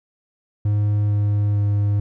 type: tone with pitch steps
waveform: triangle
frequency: 103.83 / 103.11 / 102.4 Hz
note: G#2 / G#2 / G#2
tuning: 0 / -12 / -24 cents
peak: -14 dBFS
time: 0.65-2 s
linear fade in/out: 5 ms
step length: 450 ms
effects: none